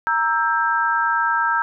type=chord; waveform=sine; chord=E diminished; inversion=second; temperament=equal with one note detuned; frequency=932.3 / 1318.5 / 1589.9 Hz; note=Bb5 / E6 / G6; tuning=0 / 0 / +24 cents; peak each=-21 dBFS; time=0.07-1.62 s; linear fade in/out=0 ms; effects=none